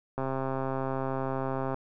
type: click train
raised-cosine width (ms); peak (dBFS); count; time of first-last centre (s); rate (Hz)
1; -18; 209; 0.18-1.744; 133
effects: none